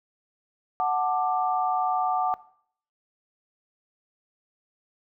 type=chord; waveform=sine; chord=D major; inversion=first; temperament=equal with one note detuned; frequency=740 / 880 / 1182.1 Hz; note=F#5 / A5 / D6; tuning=0 / 0 / +11 cents; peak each=-24 / -29 / -28 dBFS; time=0.8-2.34 s; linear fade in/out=0 ms; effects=noise-tail reverb RT60 0.6 s tail -19 dB re dry